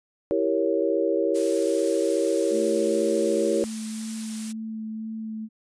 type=chord; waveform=sine; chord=E diminished seventh; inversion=none; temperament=equal; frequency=329.6 / 392 / 466.2 / 554.4 Hz; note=E4 / G4 / Bb4 / Db5; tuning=0 / 0 / 0 / 0 cents; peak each=-26 dBFS; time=0.31-3.64 s; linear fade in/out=0 ms
type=noise; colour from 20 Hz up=blue; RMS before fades=-35 dBFS; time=1.34-4.53 s; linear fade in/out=20 ms
type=tone with vibrato; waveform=sine; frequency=220 Hz; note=A3; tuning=in tune; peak=-30 dBFS; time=2.5-5.49 s; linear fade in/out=50 ms; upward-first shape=sine; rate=2 Hz; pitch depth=11 cents each way
effects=resampled to 22050 Hz